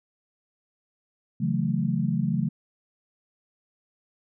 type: chord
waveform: sine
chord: F# minor seventh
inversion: second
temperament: equal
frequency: 138.59 / 164.81 / 185 / 220 Hz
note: C#3 / E3 / F#3 / A3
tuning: 0 / 0 / 0 / 0 cents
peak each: -28 dBFS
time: 1.4-2.49 s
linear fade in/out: 10 ms
effects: none